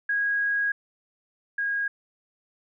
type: tone pair in turn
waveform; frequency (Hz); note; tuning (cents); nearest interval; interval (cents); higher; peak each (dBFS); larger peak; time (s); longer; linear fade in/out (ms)
sine; 1646 / 1636.5; G#6 / G#6; -16 / -26; unison; 10; first; -22 / -24; first; 0.09-0.72 / 1.58-1.88; first; 5
effects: none